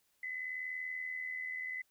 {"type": "tone with amplitude modulation", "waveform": "sine", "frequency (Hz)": 2018, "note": "B6", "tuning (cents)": 37, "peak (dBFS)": -35, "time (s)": [0.23, 1.82], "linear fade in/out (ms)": 5, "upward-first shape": "sine", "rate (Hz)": 80.6, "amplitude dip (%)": 55, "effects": ["white hiss -75 dBFS RMS until 1.9 s"]}